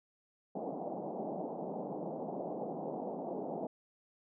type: band-pass noise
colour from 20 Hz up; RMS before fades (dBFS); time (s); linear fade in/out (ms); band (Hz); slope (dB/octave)
white; -40; 0.55-3.67; 5; 160 to 790; 48
effects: none